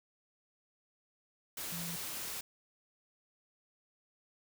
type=tone in noise; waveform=sine; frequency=170 Hz; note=F3; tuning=46 cents flat; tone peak=-42 dBFS; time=1.72-1.96 s; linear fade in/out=5 ms; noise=white; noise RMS=-41 dBFS; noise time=1.57-2.41 s; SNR=-4 dB; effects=none

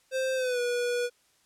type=tone with pitch glide; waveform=square; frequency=523.3 to 485.4 Hz; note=C5 to B4; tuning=0 to -30 cents; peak=-27 dBFS; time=0.11-1.1 s; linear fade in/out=50 ms; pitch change=-130 cents; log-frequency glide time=0.35-0.6 s; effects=white hiss -66 dBFS RMS until 1.45 s + low-pass 10000 Hz 12 dB/octave

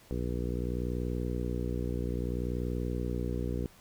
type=harmonic tone; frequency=60.6 Hz; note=B1; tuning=32 cents flat; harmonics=1 / 2 / 3 / 4 / 5 / 6 / 7 / 8; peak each=-34 / -37 / -39 / -40 / -41 / -42 / -42 / -43 dBFS; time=0.11-3.66 s; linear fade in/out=0 ms; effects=pink hiss -58 dBFS RMS until 3.8 s

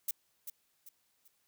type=noise with echo; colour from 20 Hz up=violet; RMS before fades=-33 dBFS; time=0.08-0.11 s; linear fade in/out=5 ms; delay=390 ms; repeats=3; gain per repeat=-9 dB; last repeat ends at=1.28 s; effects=white hiss -75 dBFS RMS until 1.47 s

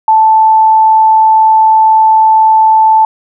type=tone; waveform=sine; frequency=878 Hz; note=A5; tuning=4 cents flat; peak=-3 dBFS; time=0.08-3.05 s; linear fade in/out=2 ms; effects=none

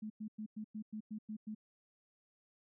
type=tone bursts; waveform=sine; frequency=215 Hz; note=A3; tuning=40 cents flat; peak=-40 dBFS; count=9; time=0.02-1.549 s; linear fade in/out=10 ms; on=81 ms; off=100 ms; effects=none

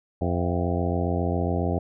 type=harmonic tone with a mistuned harmonic; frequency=87.31 Hz; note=F2; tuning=in tune; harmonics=1 / 2 / 3 / 4 / 5 / 6 / 7 / 8 / 9; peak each=-26 / -29 / -31 / -32 / -33 / -34 / -34 / -35 / -36 dBFS; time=0.21-1.79 s; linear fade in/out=5 ms; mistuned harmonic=7; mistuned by=+90 cents; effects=none

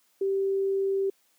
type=tone; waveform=sine; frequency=389.9 Hz; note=G4; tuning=9 cents flat; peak=-23 dBFS; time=0.21-1.1 s; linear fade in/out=5 ms; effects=white hiss -67 dBFS RMS until 1.38 s + high-pass 200 Hz 12 dB/octave

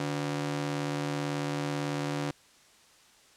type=ring-modulated tone; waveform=sawtooth; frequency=217 Hz; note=A3; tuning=24 cents flat; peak=-23 dBFS; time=0-2.31 s; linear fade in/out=2 ms; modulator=69.4 Hz; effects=white hiss -59 dBFS RMS until 3.36 s + low-pass 8000 Hz 12 dB/octave

